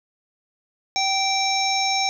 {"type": "harmonic tone with a mistuned harmonic", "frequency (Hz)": 777, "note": "G5", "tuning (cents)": -16, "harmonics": [1, 3, 5, 7, 8], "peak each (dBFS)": [-23, -26, -27, -25, -30], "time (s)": [0.96, 2.09], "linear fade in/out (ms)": 0, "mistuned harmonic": 8, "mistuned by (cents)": 65, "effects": ["9-bit"]}